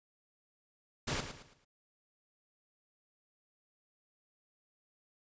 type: noise with echo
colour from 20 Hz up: pink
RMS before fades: -35 dBFS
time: 1.07-1.21 s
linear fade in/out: 10 ms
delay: 110 ms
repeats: 4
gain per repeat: -9 dB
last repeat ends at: 1.65 s
effects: resampled to 16000 Hz